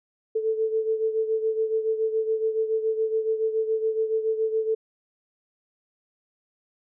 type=beating tone pair; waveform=sine; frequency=440 / 447.1 Hz; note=A4 / A4; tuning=0 / +28 cents; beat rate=7.1 Hz; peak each=-23 / -29 dBFS; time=0.35-4.75 s; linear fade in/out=10 ms; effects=none